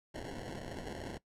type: noise with sample-and-hold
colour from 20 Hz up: blue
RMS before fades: -43 dBFS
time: 0.14-1.18 s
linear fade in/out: 10 ms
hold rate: 1225 Hz
effects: noise-tail reverb RT60 0.1 s tail -19 dB re dry + low-pass 9000 Hz 12 dB/octave